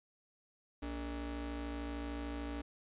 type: ring-modulated tone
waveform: 40% pulse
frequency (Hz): 174.61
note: F3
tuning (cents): 0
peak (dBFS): -35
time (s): 0.82-2.62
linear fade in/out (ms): 10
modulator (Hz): 114
effects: resampled to 8000 Hz